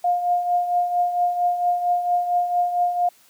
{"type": "tone with tremolo", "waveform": "sine", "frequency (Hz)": 708, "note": "F5", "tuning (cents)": 23, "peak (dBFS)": -15, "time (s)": [0.04, 3.09], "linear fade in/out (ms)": 5, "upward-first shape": "triangle", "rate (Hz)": 4.4, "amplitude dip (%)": 65, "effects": ["white hiss -55 dBFS RMS until 3.29 s", "high-pass 150 Hz 12 dB/octave"]}